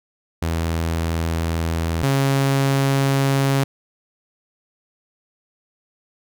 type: tone pair in turn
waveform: sawtooth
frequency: 82.41 / 136.97 Hz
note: E2 / C#3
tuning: 0 / -20 cents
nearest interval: major sixth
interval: 880 cents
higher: second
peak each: -16 / -12 dBFS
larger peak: second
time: 0.42-2.03 / 2.03-3.64 s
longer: neither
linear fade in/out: 5 ms
effects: none